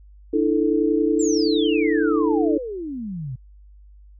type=chord; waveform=sine; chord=D suspended second; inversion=none; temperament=equal with one note detuned; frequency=298.8 / 329.6 / 440 Hz; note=D4 / E4 / A4; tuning=+30 / 0 / 0 cents; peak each=-21 dBFS; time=0.33-2.58 s; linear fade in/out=10 ms
type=exponential sweep; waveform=sine; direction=down; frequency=7660 to 120 Hz; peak=-27 dBFS; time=1.19-3.36 s; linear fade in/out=10 ms
effects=added 50 Hz sine -44 dBFS peak until 4.19 s